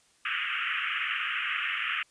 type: band-pass noise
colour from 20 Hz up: white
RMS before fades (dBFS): -31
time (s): 0.25-2.03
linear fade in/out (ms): 5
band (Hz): 1200 to 3000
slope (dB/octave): 96
effects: white hiss -64 dBFS RMS until 2.1 s + resampled to 22050 Hz